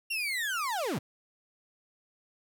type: linear sweep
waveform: 35% pulse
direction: down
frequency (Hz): 2794 to 96.8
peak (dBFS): -28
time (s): 0.1-0.99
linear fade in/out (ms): 10
effects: none